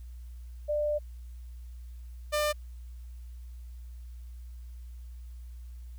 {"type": "tone pair in turn", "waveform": ["sine", "sawtooth"], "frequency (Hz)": [595, 598], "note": ["D5", "D5"], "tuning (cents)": [22, 31], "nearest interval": "unison", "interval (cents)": 9, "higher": "second", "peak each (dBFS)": [-26, -22], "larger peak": "second", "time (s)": [[0.68, 0.99], [2.32, 2.53]], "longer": "first", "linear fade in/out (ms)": 20, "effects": ["added 60 Hz sine -41 dBFS peak until 5.98 s", "white hiss -67 dBFS RMS until 5.98 s"]}